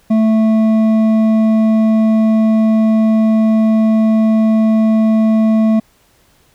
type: tone with hard clipping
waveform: sine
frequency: 220 Hz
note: A3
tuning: in tune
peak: -10 dBFS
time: 0.1-5.8 s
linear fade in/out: 10 ms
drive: 7 dB
effects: pink hiss -53 dBFS RMS until 6.54 s